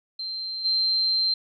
sine tone with level steps, 4137 Hz, C8, 20 cents flat, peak -29 / -20 dBFS, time 0.19-1.34 s, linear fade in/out 5 ms, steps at 0.64 s, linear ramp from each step 20 ms, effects none

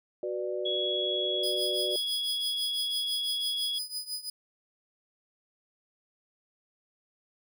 sine chord, B minor, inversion second, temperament just, 370.4 / 493.9 / 592.7 Hz, F#4 / B4 / D5, +2 / 0 / +16 cents, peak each -33 / -37 / -34 dBFS, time 0.23-1.96 s, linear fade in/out 2 ms
sine tone, 3348 Hz, G#7, 13 cents sharp, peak -29 dBFS, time 0.65-3.79 s, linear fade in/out 10 ms
sawtooth tone with tremolo, 4980 Hz, D#8, 1 cent sharp, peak -28 dBFS, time 1.43-4.3 s, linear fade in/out 5 ms, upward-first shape triangle, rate 6 Hz, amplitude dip 90%
effects none

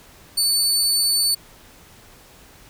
25% pulse tone, 4495 Hz, C#8, 23 cents sharp, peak -12 dBFS, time 0.37-1.35 s, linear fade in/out 10 ms, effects pink hiss -48 dBFS RMS until 2.69 s

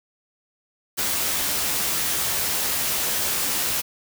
white noise with comb filter, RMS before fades -24 dBFS, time 0.97-3.82 s, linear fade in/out 20 ms, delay 14 ms, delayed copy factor +0.5, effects none

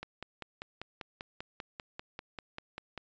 click train, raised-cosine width 0.3 ms, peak -24 dBFS, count 16, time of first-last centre 0.03-2.977 s, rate 5.09 Hz, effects resampled to 16000 Hz

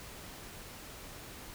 silence, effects pink hiss -48 dBFS RMS until 1.54 s

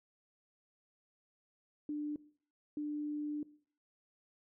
sine tone bursts at uneven times, 297.1 Hz, D4, 20 cents sharp, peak -35 dBFS, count 2, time 1.89-2.16 / 2.77-3.43 s, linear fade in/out 2 ms, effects noise-tail reverb RT60 0.5 s tail -19 dB re dry

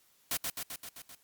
white noise with echo, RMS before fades -32 dBFS, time 0.31-0.37 s, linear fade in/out 2 ms, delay 130 ms, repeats 6, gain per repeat -3 dB, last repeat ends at 1.15 s, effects white hiss -67 dBFS RMS until 1.23 s + Opus 48 kbps

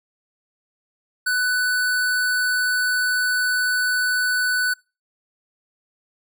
square tone, 1493 Hz, F#6, 15 cents sharp, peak -19 dBFS, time 1.26-4.74 s, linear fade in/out 10 ms, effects noise-tail reverb RT60 0.3 s tail -26 dB re dry

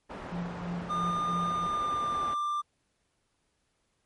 white low-pass noise, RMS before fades -41 dBFS, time 0.09-2.35 s, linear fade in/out 20 ms, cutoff 970 Hz, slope 12 dB/octave
sine tone with tremolo, 174.1 Hz, F3, 5 cents flat, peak -31 dBFS, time 0.31-1.67 s, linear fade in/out 10 ms, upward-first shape sine, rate 3 Hz, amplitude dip 70%
triangle tone with pitch glide, 1211 to 1185.4 Hz, D#6 to D6, -47 to +16 cents, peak -26 dBFS, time 0.89-2.62 s, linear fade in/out 20 ms, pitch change -37 cents, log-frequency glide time 1.54-2.3 s
effects pink hiss -75 dBFS RMS until 4.05 s + MP3 48 kbps

